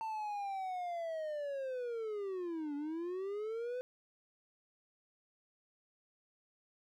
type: linear two-way sweep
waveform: triangle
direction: down then up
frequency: 897 to 283.7 to 508 Hz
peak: -35 dBFS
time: 0.01-3.81 s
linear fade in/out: 0 ms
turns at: 2.75 s
effects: none